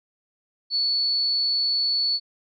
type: tone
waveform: sine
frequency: 4435 Hz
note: C#8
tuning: in tune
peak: -20 dBFS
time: 0.7-2.2 s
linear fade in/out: 50 ms
effects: none